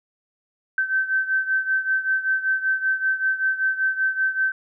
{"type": "beating tone pair", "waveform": "sine", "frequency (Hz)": [1543, 1548.2], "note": ["G6", "G6"], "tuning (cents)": [-28, -22], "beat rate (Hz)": 5.2, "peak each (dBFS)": [-21, -25], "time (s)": [0.78, 4.52], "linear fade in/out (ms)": 2, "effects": []}